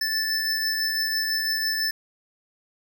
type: tone pair together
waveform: square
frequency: 1760 / 5274 Hz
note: A6 / E8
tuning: 0 / 0 cents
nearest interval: octave + perfect fifth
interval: 1900 cents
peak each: -27 / -26 dBFS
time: 0.01-1.91 s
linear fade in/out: 5 ms
effects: none